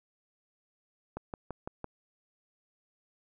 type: click train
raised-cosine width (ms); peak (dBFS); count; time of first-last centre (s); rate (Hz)
1; -23; 5; 1.17-1.843; 5.94
effects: none